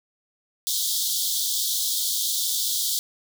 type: high-pass noise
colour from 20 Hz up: pink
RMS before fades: -25 dBFS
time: 0.67-2.99 s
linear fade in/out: 0 ms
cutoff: 3300 Hz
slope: 96 dB/octave
effects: none